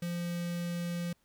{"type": "tone with notch filter", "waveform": "square", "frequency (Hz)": 173.1, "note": "F3", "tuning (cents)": -15, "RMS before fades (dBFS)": -35, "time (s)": [0.02, 1.13], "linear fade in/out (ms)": 5, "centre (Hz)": 930, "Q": 1.2, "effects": ["pink hiss -72 dBFS RMS until 1.24 s"]}